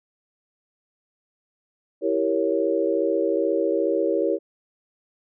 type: chord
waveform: sine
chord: E diminished seventh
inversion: none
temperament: equal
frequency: 329.6 / 392 / 466.2 / 554.4 Hz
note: E4 / G4 / Bb4 / Db5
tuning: 0 / 0 / 0 / 0 cents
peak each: -25 dBFS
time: 2.01-4.39 s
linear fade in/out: 50 ms
effects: none